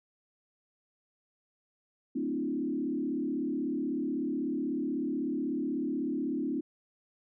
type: tone with frequency modulation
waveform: sine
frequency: 283.9 Hz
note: C#4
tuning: 41 cents sharp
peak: -29 dBFS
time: 2.15-6.61 s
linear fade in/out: 10 ms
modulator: 36.2 Hz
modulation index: 1.5
effects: none